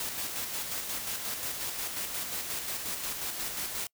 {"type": "noise with tremolo", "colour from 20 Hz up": "white", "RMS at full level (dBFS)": -34, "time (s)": [0, 3.87], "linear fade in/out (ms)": 2, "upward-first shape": "square", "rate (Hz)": 5.6, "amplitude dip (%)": 35, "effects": ["noise-tail reverb RT60 0.1 s tail -26 dB re dry"]}